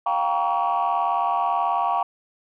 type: chord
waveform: sine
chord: G half-diminished seventh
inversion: third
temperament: just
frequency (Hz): 705.6 / 784 / 940.8 / 1128.9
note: F5 / G5 / Bb5 / Db6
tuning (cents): +18 / 0 / +16 / +31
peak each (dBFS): -24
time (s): 0.06-2.03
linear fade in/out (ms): 5
effects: tanh soft clip ceiling -14 dBFS